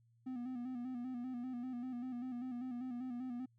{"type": "tone with vibrato", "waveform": "triangle", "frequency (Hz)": 249, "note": "B3", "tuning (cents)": 14, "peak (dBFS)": -38, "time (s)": [0.26, 3.46], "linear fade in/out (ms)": 10, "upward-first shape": "square", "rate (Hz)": 5.1, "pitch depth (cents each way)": 55, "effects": ["added 116 Hz sine -68 dBFS peak until 3.58 s"]}